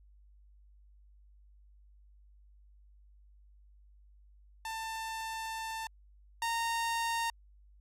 sawtooth tone pair in turn, 892 / 922.9 Hz, A5 / A#5, +23 / -18 cents, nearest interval minor second, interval 59 cents, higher second, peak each -33 / -27 dBFS, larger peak second, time 4.65-5.87 / 6.42-7.3 s, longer first, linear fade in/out 2 ms, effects added 50 Hz sine -57 dBFS peak until 7.8 s + low-pass 12000 Hz 12 dB/octave

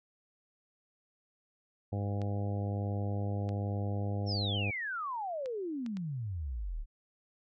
harmonic tone, 101.2 Hz, G#2, 44 cents flat, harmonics 1 / 2 / 3 / 4 / 5 / 6 / 7 / 8, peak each -32 / -40 / -44 / -47 / -44 / -48 / -47 / -50 dBFS, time 1.92-4.71 s, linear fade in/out 10 ms
clicks, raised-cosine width 0.2 ms, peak -31 dBFS, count 5, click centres 2.217 / 3.491 / 5.459 / 5.863 / 5.97 s
sine exponential sweep, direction down, 5588 to 32.7 Hz, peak -34 dBFS, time 4.26-6.86 s, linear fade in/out 50 ms
effects none

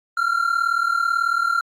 triangle tone pair together, 1359 / 1397.2 Hz, F6 / F6, -48 / 0 cents, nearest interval unison, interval 48 cents, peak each -19 dBFS, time 0.17-1.61 s, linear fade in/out 5 ms, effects AAC 48 kbps

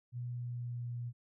sine tone with pitch glide, 122 to 120.32 Hz, B2 to B2, -21 to -45 cents, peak -37 dBFS, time 0.12-1.13 s, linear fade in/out 50 ms, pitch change -24 cents, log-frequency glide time 0.27-0.87 s, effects none

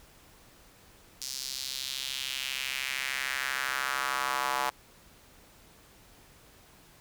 square tone with high-pass filter sweep, 66.5 Hz, C2, 29 cents sharp, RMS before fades -33 dBFS, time 1.21-4.7 s, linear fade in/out 5 ms, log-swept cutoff 5300 to 900 Hz, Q 2.3, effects pink hiss -57 dBFS RMS until 7 s

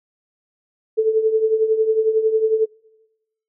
sine tone with tremolo, 440 Hz, A4, in tune, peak -11 dBFS, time 0.97-2.66 s, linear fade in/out 20 ms, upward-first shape triangle, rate 11 Hz, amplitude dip 75%, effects noise-tail reverb RT60 1.0 s tail -25 dB re dry

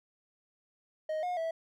triangle tone with pitch steps, 624 / 718 / 654 Hz, D#5 / F5 / E5, +5 / +48 / -14 cents, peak -29 dBFS, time 1.09-1.51 s, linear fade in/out 5 ms, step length 140 ms, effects none

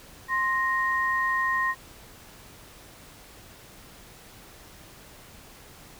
sine tone pair together, 1051.3 / 1864.7 Hz, C6 / A#6, +8 / 0 cents, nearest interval minor seventh, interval 992 cents, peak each -26 / -25 dBFS, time 0.28-1.75 s, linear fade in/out 50 ms, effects pink hiss -49 dBFS RMS until 5.99 s

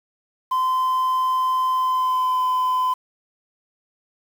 sine tone with pitch glide, 1029 to 1016 Hz, C6 to B5, -29 to +49 cents, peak -15 dBFS, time 0.51-2.94 s, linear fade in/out 10 ms, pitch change -22 cents, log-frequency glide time 1.76-2.41 s, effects tanh soft clip ceiling -17 dBFS + 7-bit

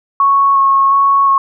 sine tone with vibrato, 1100 Hz, C#6, 14 cents flat, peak -7 dBFS, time 0.2-1.38 s, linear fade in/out 2 ms, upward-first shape square, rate 1.4 Hz, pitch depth 11 cents each way, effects none

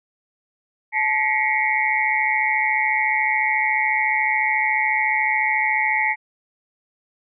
sine tone cluster, 867 / 1925 / 2116 / 2250 Hz, A5 / B6 / C7 / C#7, -26 / -45 / +19 / +25 cents, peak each -23 dBFS, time 0.92-6.16 s, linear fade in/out 50 ms, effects none

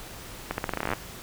accelerating click train, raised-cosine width 0.5 ms, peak -12 dBFS, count 15, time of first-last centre 0.51-0.935 s, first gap 71 ms, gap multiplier 0.85, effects pink hiss -42 dBFS RMS until 1.22 s

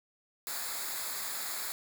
white noise with comb filter, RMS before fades -37 dBFS, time 0.47-1.72 s, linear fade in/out 0 ms, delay 0.34 ms, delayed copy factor -0.75, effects none

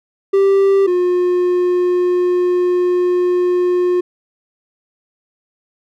triangle tone pair in turn, 392 / 358.1 Hz, G4 / F4, 0 / +43 cents, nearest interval major second, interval 157 cents, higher first, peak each -7 / -10 dBFS, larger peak first, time 0.33-0.87 / 0.87-4.01 s, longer second, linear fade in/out 10 ms, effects none

